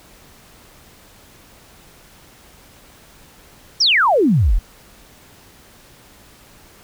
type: exponential sweep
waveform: sine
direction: down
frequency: 5920 to 32.36 Hz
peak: -11 dBFS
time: 3.8-4.59 s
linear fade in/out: 10 ms
effects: pink hiss -47 dBFS RMS until 6.83 s